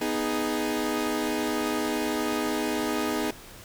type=chord; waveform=sawtooth; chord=G# minor; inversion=first; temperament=equal; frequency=246.9 / 311.1 / 415.3 Hz; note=B3 / D#4 / G#4; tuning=0 / 0 / 0 cents; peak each=-27 / -25 / -27 dBFS; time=0.01-3.31 s; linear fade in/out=5 ms; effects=pink hiss -46 dBFS RMS until 3.64 s